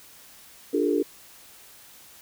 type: tone cluster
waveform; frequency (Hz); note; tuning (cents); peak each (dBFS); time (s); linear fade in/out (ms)
sine; 294.6 / 354.1 / 410 / 453.8; D4 / F4 / G#4 / A#4; +6 / +24 / -22 / -47; -25 / -27 / -26 / -27; 0.73-1.03; 10
effects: white hiss -50 dBFS RMS until 2.21 s